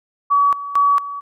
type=tone with tremolo; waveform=sine; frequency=1137 Hz; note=C#6; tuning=44 cents sharp; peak=-11 dBFS; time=0.3-1.21 s; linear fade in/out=20 ms; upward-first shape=square; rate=2.2 Hz; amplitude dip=80%; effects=none